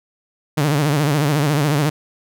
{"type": "tone with vibrato", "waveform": "sawtooth", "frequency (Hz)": 146.83, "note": "D3", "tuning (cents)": 0, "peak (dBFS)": -11, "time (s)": [0.57, 1.9], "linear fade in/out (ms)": 10, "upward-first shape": "sine", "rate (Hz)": 14, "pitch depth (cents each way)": 110, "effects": []}